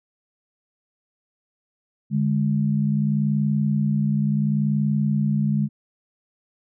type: tone pair together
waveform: sine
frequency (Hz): 146.58 / 207.3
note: D3 / G#3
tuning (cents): -3 / -3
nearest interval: tritone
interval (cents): 600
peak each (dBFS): -21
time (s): 2.1-5.69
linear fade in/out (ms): 50
effects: none